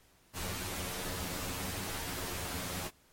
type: noise with comb filter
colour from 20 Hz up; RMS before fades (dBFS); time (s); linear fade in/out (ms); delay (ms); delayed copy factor
pink; -38; 0.33-2.91; 50; 11; +0.95
effects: pink hiss -65 dBFS RMS until 3.12 s + MP3 64 kbps